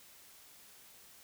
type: silence
effects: white hiss -58 dBFS RMS until 1.23 s